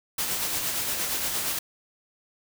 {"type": "noise with tremolo", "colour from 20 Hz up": "white", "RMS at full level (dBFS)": -27, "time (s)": [0.18, 1.59], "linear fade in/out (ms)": 5, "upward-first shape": "sine", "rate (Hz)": 8.6, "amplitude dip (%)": 35, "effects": []}